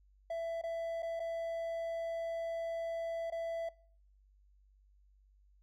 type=tone with dropouts; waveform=triangle; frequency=665 Hz; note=E5; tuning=15 cents sharp; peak=-33 dBFS; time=0.3-3.69 s; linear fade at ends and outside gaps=5 ms; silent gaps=0.615-0.636 / 1.023-1.028 / 1.196-1.2 / 3.302-3.321 s; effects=noise-tail reverb RT60 0.6 s tail -24 dB re dry + added 49 Hz sine -63 dBFS peak until 5.62 s